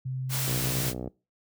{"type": "tone with pitch glide", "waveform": "sine", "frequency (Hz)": [130, 133.96], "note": ["C3", "C3"], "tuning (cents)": [-11, 41], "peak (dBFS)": -29, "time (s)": [0.05, 0.9], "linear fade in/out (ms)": 10, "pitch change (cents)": 52, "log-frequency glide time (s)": [0.49, 0.75]}
{"type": "noise", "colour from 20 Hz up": "white", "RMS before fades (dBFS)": -31, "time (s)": [0.29, 0.94], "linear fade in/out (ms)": 50}
{"type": "click train", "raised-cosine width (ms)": 2, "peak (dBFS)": -21, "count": 38, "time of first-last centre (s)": [0.48, 1.076], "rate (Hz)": 62.1}
{"effects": ["noise-tail reverb RT60 0.3 s tail -23 dB re dry", "high-pass 60 Hz 12 dB/octave"]}